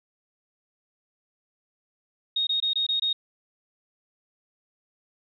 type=tone bursts; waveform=sine; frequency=3729 Hz; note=A#7; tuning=in tune; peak=-22 dBFS; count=6; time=2.36-3.13 s; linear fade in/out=5 ms; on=110 ms; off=22 ms; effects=none